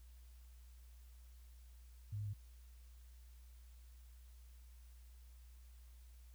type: tone with pitch steps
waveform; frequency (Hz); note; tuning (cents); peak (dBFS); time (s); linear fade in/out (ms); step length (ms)
sine; 103.3 / 104.1 / 101.9; G#2 / G#2 / G#2; -9 / +5 / -32; -40; 2.12-2.336; 10; 72
effects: added 60 Hz sine -56 dBFS peak until 6.34 s + white hiss -72 dBFS RMS until 6.34 s